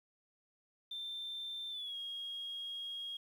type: tone with pitch glide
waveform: sine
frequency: 3569 to 3273 Hz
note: A7 to G#7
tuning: +24 to -26 cents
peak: -39 dBFS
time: 0.91-3.17 s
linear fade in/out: 5 ms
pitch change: -150 cents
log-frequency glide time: 1.7-1.96 s
effects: tanh soft clip ceiling -36 dBFS + 11-bit